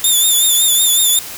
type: tone with vibrato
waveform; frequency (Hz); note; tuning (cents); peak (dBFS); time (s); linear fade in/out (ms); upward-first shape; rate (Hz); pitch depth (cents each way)
10% pulse; 3556; A7; +18; -3; 0.04-1.19; 2; triangle; 5.4; 72
effects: white hiss -29 dBFS RMS until 1.37 s